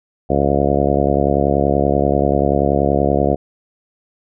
harmonic tone, 70.4 Hz, C#2, 27 cents sharp, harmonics 1 / 2 / 3 / 4 / 5 / 6 / 7 / 8 / 9 / 10, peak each -22 / -22 / -22 / -22 / -22 / -22 / -22 / -22 / -22 / -22 dBFS, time 0.29-3.36 s, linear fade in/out 20 ms, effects none

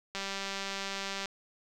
click train, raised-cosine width 0.2 ms, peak -19 dBFS, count 218, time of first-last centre 0.15-1.257 s, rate 196 Hz, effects none

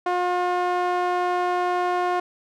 sawtooth tone with band-pass filter, 357.8 Hz, F4, 42 cents sharp, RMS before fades -23 dBFS, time 0.06-2.2 s, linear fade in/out 5 ms, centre 840 Hz, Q 1.4, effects none

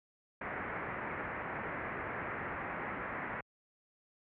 white low-pass noise, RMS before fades -40 dBFS, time 0.41-3.41 s, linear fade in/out 5 ms, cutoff 2100 Hz, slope 48 dB/octave, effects high-pass 60 Hz 12 dB/octave

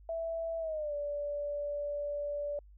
sine tone with pitch glide, 659.3 to 580.6 Hz, E5 to D5, 0 to -20 cents, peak -33 dBFS, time 0.09-2.59 s, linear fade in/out 2 ms, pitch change -220 cents, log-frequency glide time 0.59-0.94 s, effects added 50 Hz sine -53 dBFS peak until 2.77 s

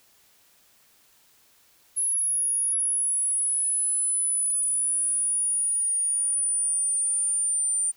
sine linear sweep, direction down, 10548 to 9070 Hz, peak -22 dBFS, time 1.96-7.92 s, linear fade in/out 20 ms, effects white hiss -60 dBFS RMS until 7.96 s

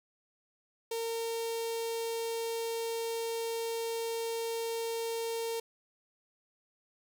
sawtooth tone with notch filter, 458.2 Hz, A#4, 30 cents flat, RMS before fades -35 dBFS, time 0.91-5.6 s, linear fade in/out 5 ms, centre 1500 Hz, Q 0.81, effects none

